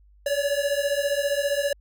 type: beating tone pair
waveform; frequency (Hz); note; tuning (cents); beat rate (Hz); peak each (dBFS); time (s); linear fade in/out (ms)
square; 562 / 577; C#5 / D5; +24 / -31; 15; -26; 0.26-1.73; 5
effects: added 50 Hz sine -52 dBFS peak until 1.8 s